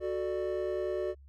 triangle chord, D major, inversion first, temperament equal with one note detuned, 370 / 440 / 593.1 Hz, F#4 / A4 / D5, 0 / 0 / +17 cents, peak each -31 / -36 / -33 dBFS, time 0-1.15 s, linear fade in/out 50 ms, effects added 69 Hz sine -51 dBFS peak until 1.28 s

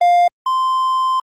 triangle tone pair in turn, 702 / 1040 Hz, F5 / C6, +9 / -11 cents, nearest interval perfect fifth, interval 680 cents, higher second, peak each -7 / -12 dBFS, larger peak first, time 0.01-0.28 / 0.46-1.2 s, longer second, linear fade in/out 5 ms, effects Opus 24 kbps

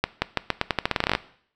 accelerating click train, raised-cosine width 0.3 ms, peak -4 dBFS, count 17, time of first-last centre 0.04-1.151 s, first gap 180 ms, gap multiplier 0.85, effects noise-tail reverb RT60 0.6 s tail -18 dB re dry

